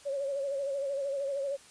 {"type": "tone with vibrato", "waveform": "sine", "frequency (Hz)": 554.4, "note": "C#5", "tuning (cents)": 0, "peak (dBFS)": -30, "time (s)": [0.05, 1.57], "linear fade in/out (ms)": 20, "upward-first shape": "sine", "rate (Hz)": 13, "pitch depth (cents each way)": 56, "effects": ["white hiss -55 dBFS RMS until 1.7 s", "resampled to 22050 Hz"]}